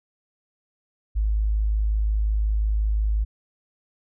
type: tone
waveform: sine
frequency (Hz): 52.8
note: G#1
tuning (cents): +29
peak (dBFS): -19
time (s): 1.15-3.25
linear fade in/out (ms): 20
effects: none